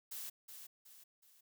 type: noise with echo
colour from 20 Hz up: blue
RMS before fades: -45 dBFS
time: 0.11-0.3 s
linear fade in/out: 10 ms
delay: 370 ms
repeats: 3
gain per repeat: -7 dB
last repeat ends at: 1.41 s
effects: none